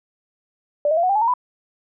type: tone with pitch steps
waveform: sine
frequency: 587.3 / 633.1 / 682.5 / 735.7 / 793.1 / 854.9 / 921.6 / 993.4 Hz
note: D5 / D#5 / F5 / F#5 / G5 / G#5 / A#5 / B5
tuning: 0 / +30 / -40 / -10 / +20 / +50 / -20 / +10 cents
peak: -15 dBFS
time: 0.85-1.338 s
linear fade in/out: 2 ms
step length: 61 ms
effects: none